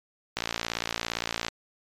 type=click train; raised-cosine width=0.2 ms; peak=-10 dBFS; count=65; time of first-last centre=0.37-1.483 s; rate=57.5 Hz; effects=MP3 96 kbps